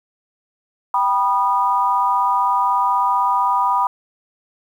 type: chord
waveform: sine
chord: G augmented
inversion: none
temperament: just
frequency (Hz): 784 / 980 / 1225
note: G5 / B5 / D#6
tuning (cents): 0 / -14 / -27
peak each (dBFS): -22 / -16 / -21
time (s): 0.94-3.87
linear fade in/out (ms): 2
effects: 8-bit